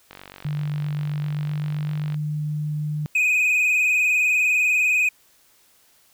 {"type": "click train", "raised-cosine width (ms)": 0.3, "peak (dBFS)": -23, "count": 98, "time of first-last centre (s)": [0.11, 2.144], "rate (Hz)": 47.7}
{"type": "tone with pitch glide", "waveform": "sine", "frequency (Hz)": [148.2, 150.53], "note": ["D3", "D3"], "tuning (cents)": [16, 43], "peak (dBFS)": -23, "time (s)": [0.45, 3.06], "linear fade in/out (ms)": 0, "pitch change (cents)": 27, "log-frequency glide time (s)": [1.17, 1.93]}
{"type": "tone with vibrato", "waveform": "triangle", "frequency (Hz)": 2489, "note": "D#7", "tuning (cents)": 0, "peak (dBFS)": -15, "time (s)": [3.15, 5.09], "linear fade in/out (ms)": 5, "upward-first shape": "triangle", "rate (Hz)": 20, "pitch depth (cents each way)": 61}
{"effects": ["white hiss -58 dBFS RMS until 6.13 s"]}